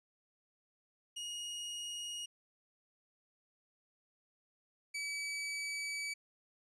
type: tone pair in turn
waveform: sawtooth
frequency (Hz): 2877 / 2290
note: F#7 / D7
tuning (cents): -49 / -44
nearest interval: major third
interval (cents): 395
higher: first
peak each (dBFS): -37 / -34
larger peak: second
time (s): 1.16-2.26 / 4.94-6.14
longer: second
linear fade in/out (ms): 10
effects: resampled to 24000 Hz